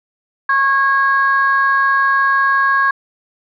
sine tone pair together, 1095.2 / 1641 Hz, C#6 / G#6, -21 / -21 cents, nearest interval perfect fifth, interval 700 cents, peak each -13 dBFS, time 0.49-2.91 s, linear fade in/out 5 ms, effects tanh soft clip ceiling -4 dBFS

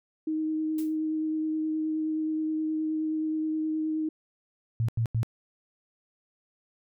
sine tone with vibrato, 312.9 Hz, D#4, 10 cents sharp, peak -26 dBFS, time 0.27-4.09 s, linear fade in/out 5 ms, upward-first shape triangle, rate 9.5 Hz, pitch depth 13 cents each way
blue noise with exponential decay, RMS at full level -40 dBFS, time 0.78-0.97 s, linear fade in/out 5 ms, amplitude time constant 41 ms
sine tone bursts, 114.3 Hz, A#2, 34 cents flat, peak -23 dBFS, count 3, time 4.8-5.231 s, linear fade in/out 0 ms, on 85 ms, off 88 ms
effects none

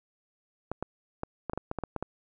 clicks, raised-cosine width 1 ms, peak -18 dBFS, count 11, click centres 0.716 / 0.826 / 1.234 / 1.497 / 1.534 / 1.576 / 1.714 / 1.787 / 1.837 / 1.963 / 2.026 s, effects none

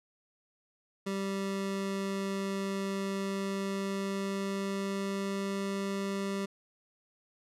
25% pulse tone with pitch glide, 195.5 to 196.86 Hz, G3 to G3, -4 to +8 cents, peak -28 dBFS, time 1.06-6.46 s, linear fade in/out 10 ms, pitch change +12 cents, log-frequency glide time 3.11-5.55 s, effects low-pass 10000 Hz 12 dB/octave

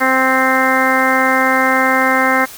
harmonic tone, 261.6 Hz, C4, in tune, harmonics 1 / 2 / 3 / 4 / 5 / 6 / 7 / 8, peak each -19 / -19 / -19 / -19 / -19 / -19 / -19 / -19 dBFS, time 0-2.46 s, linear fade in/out 20 ms, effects white hiss -34 dBFS RMS until 2.57 s

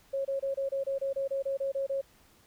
sine tone bursts, 546 Hz, C#5, 26 cents flat, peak -28 dBFS, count 13, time 0.13-2.014 s, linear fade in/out 10 ms, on 120 ms, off 27 ms, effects pink hiss -62 dBFS RMS until 2.46 s

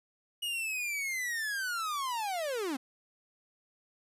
45% pulse linear sweep, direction down, 2900 to 246.9 Hz, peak -32 dBFS, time 0.42-2.77 s, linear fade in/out 10 ms, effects resampled to 32000 Hz

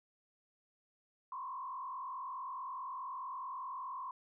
sine tone with frequency modulation, 1048 Hz, C6, 2 cents sharp, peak -40 dBFS, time 1.32-4.11 s, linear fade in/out 2 ms, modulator 44.7 Hz, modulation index 1.4, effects none

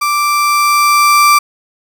35% pulse tone with level ramp, 1174 Hz, D6, 1 cent flat, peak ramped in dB -10 to -3 dBFS, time 0.01-1.39 s, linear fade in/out 10 ms, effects none

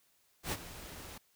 pink noise with ADSR envelope, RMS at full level -34 dBFS, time 0.43-1.18 s, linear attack 89 ms, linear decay 45 ms, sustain -14 dB, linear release 5 ms, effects white hiss -71 dBFS RMS until 1.35 s

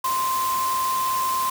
sine tone in noise, 1043 Hz, C6, 6 cents flat, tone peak -21 dBFS, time 0.04-1.5 s, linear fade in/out 5 ms, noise white, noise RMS -31 dBFS, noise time 0.04-1.5 s, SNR +7 dB, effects none

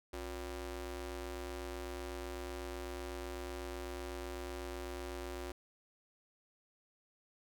sawtooth ring-modulated tone, 210 Hz, G#3, 19 cents sharp, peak -34 dBFS, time 0.13-5.52 s, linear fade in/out 5 ms, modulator 149 Hz, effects none

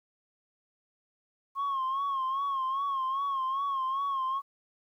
sine tone with vibrato, 1083 Hz, C#6, 41 cents flat, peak -26 dBFS, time 1.55-4.42 s, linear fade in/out 50 ms, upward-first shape sine, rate 2.5 Hz, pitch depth 67 cents each way, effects tanh soft clip ceiling -26 dBFS + 11-bit

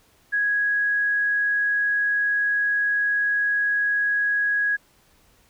sine tone, 1661.2 Hz, G#6, in tune, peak -19 dBFS, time 0.32-4.77 s, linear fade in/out 20 ms, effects pink hiss -59 dBFS RMS until 5.49 s

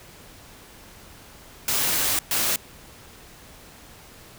white noise bursts at uneven times, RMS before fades -23 dBFS, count 2, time 1.68-2.19 / 2.31-2.56 s, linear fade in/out 2 ms, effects pink hiss -47 dBFS RMS until 4.38 s

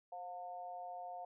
sine tone with amplitude modulation, 713 Hz, F5, 36 cents sharp, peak -40 dBFS, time 0.12-1.25 s, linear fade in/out 5 ms, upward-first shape sine, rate 187 Hz, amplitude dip 80%, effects none

